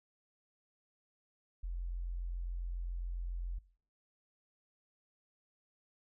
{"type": "tone", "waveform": "sine", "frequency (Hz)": 43.65, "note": "F1", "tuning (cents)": 0, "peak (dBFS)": -36, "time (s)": [1.63, 3.59], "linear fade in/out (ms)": 10, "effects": ["noise-tail reverb RT60 0.5 s tail -20 dB re dry"]}